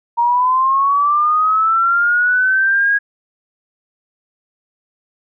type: linear sweep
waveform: sine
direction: up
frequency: 935 to 1652 Hz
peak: -11 dBFS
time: 0.17-2.99 s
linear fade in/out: 20 ms
effects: none